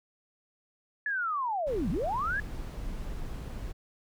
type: linear two-way sweep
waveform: sine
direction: down then up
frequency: 1729 to 146.83 to 1729 Hz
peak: -28 dBFS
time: 1.06-2.4 s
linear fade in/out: 2 ms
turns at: 1.9 s
type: noise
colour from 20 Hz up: brown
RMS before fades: -37 dBFS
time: 1.66-3.73 s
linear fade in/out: 20 ms
effects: none